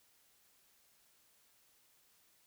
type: silence
effects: white hiss -70 dBFS RMS until 2.46 s